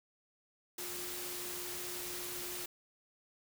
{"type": "tone in noise", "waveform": "sine", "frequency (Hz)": 356.1, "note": "F4", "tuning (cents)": 34, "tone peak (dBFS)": -48, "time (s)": [0.78, 2.66], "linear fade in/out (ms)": 5, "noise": "white", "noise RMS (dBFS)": -42, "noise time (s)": [0.78, 2.66], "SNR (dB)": -9, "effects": []}